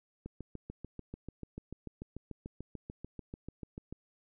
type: click train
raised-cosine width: 3 ms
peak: -29 dBFS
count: 26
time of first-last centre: 0.26-3.926 s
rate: 6.82 Hz
effects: none

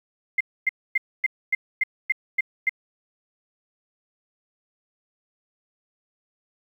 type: tone bursts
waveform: sine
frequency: 2093 Hz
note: C7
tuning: in tune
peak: -17 dBFS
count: 9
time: 0.38-2.694 s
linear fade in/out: 5 ms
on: 26 ms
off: 260 ms
effects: 9-bit

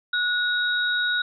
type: tone pair together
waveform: sine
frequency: 1459 / 3795 Hz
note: F#6 / A#7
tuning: -25 / +30 cents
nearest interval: octave + perfect fourth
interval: 1655 cents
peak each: -22 / -26 dBFS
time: 0.13-1.22 s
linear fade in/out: 5 ms
effects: none

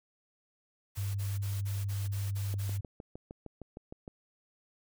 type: noise bursts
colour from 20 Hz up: white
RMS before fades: -47 dBFS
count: 8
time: 0.95-2.781 s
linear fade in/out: 20 ms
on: 200 ms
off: 33 ms
type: tone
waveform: sine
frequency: 99.5 Hz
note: G2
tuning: 26 cents sharp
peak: -31 dBFS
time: 0.97-2.81 s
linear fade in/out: 10 ms
type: click train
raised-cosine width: 2 ms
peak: -30 dBFS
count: 11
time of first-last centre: 2.54-4.078 s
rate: 6.5 Hz
effects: none

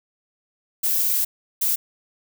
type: noise bursts at uneven times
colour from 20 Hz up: violet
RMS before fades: -21 dBFS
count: 2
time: 0.83-1.25 / 1.61-1.76 s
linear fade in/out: 10 ms
effects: none

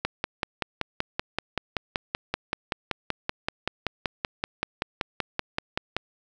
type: click train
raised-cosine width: 0.3 ms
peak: -9 dBFS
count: 32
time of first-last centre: 0.05-5.966 s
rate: 5.24 Hz
effects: none

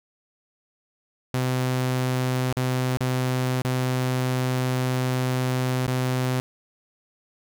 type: tone with dropouts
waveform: sawtooth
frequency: 127.8 Hz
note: C3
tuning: 40 cents flat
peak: -18 dBFS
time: 1.34-6.4 s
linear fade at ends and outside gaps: 0 ms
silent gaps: 2.526-2.568 / 2.971-3.006 / 3.619-3.649 / 5.866-5.879 s
effects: none

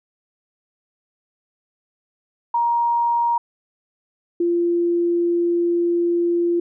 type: tone pair in turn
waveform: sine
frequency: 942 / 344.6 Hz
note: A#5 / F4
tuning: +18 / -23 cents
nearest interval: octave + perfect fourth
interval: 1741 cents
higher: first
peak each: -16 dBFS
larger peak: neither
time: 2.54-3.38 / 4.4-6.6 s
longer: second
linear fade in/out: 5 ms
effects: none

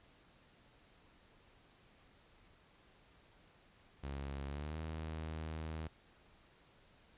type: tone with pitch glide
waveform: sawtooth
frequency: 69.3 to 79.15 Hz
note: C#2 to D#2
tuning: 0 to +30 cents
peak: -37 dBFS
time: 4.03-5.88 s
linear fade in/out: 10 ms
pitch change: +230 cents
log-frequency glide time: 4.47-4.78 s
effects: pink hiss -66 dBFS RMS until 7.17 s + resampled to 8000 Hz

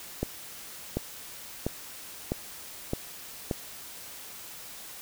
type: accelerating click train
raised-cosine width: 2 ms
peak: -14 dBFS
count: 6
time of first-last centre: 0.23-3.512 s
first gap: 740 ms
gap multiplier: 0.94
effects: white hiss -44 dBFS RMS until 5.01 s

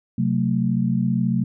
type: chord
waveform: sine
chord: F# diminished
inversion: second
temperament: equal with one note detuned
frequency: 130.81 / 185 / 223.7 Hz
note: C3 / F#3 / A3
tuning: 0 / 0 / +29 cents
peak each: -23 / -22 / -22 dBFS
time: 0.18-1.44 s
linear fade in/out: 5 ms
effects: none

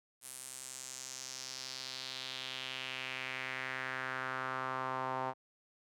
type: tone with band-pass filter sweep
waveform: sawtooth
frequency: 130.5 Hz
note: C3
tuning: 4 cents flat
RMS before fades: -41 dBFS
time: 0.21-5.34 s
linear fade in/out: 50 ms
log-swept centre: 10000 to 880 Hz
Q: 2.7
effects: none

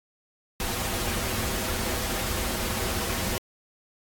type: noise with comb filter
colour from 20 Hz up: pink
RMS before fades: -29 dBFS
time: 0.6-3.38 s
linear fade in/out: 0 ms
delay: 6.9 ms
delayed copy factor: -0.65
effects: AAC 64 kbps

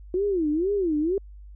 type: tone with vibrato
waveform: sine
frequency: 349.2 Hz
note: F4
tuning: in tune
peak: -21 dBFS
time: 0.14-1.18 s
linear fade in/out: 2 ms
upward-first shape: sine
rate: 2.1 Hz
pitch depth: 280 cents each way
effects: added 50 Hz sine -41 dBFS peak until 1.55 s

